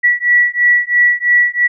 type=beating tone pair; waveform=sine; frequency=1942 / 1945 Hz; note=B6 / B6; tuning=-30 / -27 cents; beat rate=3 Hz; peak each=-12 dBFS; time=0.03-1.68 s; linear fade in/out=20 ms; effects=none